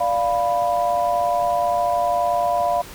sine chord, B diminished, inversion first, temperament equal, 587.3 / 698.5 / 987.8 Hz, D5 / F5 / B5, 0 / 0 / 0 cents, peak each -24 / -19 / -24 dBFS, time 0-2.82 s, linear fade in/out 10 ms, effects pink hiss -39 dBFS RMS until 2.94 s + Opus 48 kbps

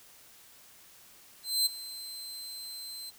sawtooth tone with ADSR envelope, 4100 Hz, C8, 36 cents flat, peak -20 dBFS, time 1.43-3.11 s, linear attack 230 ms, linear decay 15 ms, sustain -17 dB, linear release 21 ms, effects white hiss -56 dBFS RMS until 3.18 s

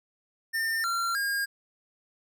square tone with pitch steps, 1806 / 1371 / 1620 Hz, A6 / F6 / G#6, +45 / -32 / -43 cents, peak -27 dBFS, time 0.53-1.46 s, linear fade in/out 20 ms, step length 310 ms, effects none

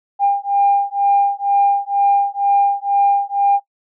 sine beating tone pair, 801 / 803.1 Hz, G5 / G5, +37 / +42 cents, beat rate 2.1 Hz, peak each -15 dBFS, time 0.19-3.6 s, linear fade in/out 50 ms, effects noise-tail reverb RT60 0.1 s tail -20 dB re dry + tanh soft clip ceiling -5 dBFS

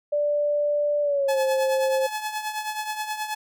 sine tone with pitch glide, 587 to 529 Hz, D5 to C5, -1 to +19 cents, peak -20 dBFS, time 0.12-2.07 s, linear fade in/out 10 ms, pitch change -180 cents, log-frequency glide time 1.02-1.4 s
sawtooth tone with tremolo, 856 Hz, A5, 48 cents flat, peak -21 dBFS, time 1.28-3.35 s, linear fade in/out 10 ms, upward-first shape triangle, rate 9.4 Hz, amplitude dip 70%
effects none

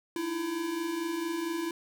square tone pair together, 311.1 / 335.5 Hz, D#4 / E4, 0 / +31 cents, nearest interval minor second, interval 131 cents, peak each -39 / -32 dBFS, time 0.16-1.71 s, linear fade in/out 2 ms, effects none

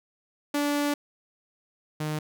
sawtooth tone pair in turn, 290 / 153.13 Hz, D4 / D#3, -22 / -27 cents, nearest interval major seventh, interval 1105 cents, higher first, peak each -20 / -24 dBFS, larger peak first, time 0.54-0.94 / 2-2.19 s, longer first, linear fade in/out 5 ms, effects none

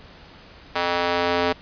square tone with high-pass filter sweep, 87.31 Hz, F2, in tune, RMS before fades -22 dBFS, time 0.75-1.53 s, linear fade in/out 10 ms, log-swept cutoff 710 to 410 Hz, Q 1, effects pink hiss -46 dBFS RMS until 1.61 s + resampled to 11025 Hz

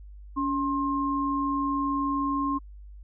sine tone pair together, 282.3 / 1063.3 Hz, C#4 / C6, +32 / +28 cents, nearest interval octave + major seventh, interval 2296 cents, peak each -27 dBFS, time 0.36-2.59 s, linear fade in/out 20 ms, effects added 50 Hz sine -42 dBFS peak until 3.03 s

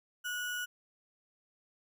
sine tone with sample-and-hold, 1462 Hz, F#6, 21 cents flat, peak -34 dBFS, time 0.24-0.66 s, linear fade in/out 20 ms, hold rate 4410 Hz, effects none

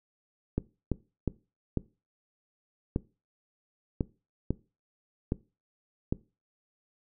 clicks, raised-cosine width 3 ms, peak -14 dBFS, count 9, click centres 0.58 / 0.917 / 1.277 / 1.773 / 2.961 / 4.008 / 4.506 / 5.321 / 6.125 s, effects noise-tail reverb RT60 0.3 s tail -20 dB re dry

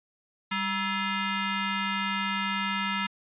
15% pulse ring-modulated tone, 758 Hz, F#5, 42 cents sharp, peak -17 dBFS, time 0.51-3.07 s, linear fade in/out 10 ms, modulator 561 Hz, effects resampled to 8000 Hz

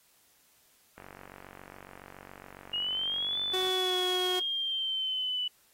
click train, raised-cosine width 0.5 ms, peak -32 dBFS, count 129, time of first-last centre 0.98-3.692 s, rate 47.2 Hz
sine exponential two-way sweep, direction up then down, 2852 to 3520 to 2967 Hz, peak -29 dBFS, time 2.73-5.48 s, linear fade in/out 5 ms, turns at 3.4 s
sawtooth tone with pitch glide, 372 to 365.2 Hz, F#4 to F#4, +9 to -23 cents, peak -26 dBFS, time 3.53-4.4 s, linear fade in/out 10 ms, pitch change -32 cents, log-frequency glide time 3.77-3.96 s
effects white hiss -65 dBFS RMS until 5.73 s + AAC 48 kbps

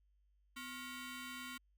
15% pulse ring-modulated tone, 830.6 Hz, G#5, in tune, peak -36 dBFS, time 0.56-1.58 s, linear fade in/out 10 ms, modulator 579 Hz, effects added 50 Hz sine -70 dBFS peak until 1.77 s

